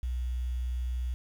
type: tone with quantisation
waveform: sine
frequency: 61.7 Hz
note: B1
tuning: 1 cent flat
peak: -29 dBFS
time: 0.03-1.14 s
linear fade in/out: 0 ms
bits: 9
effects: none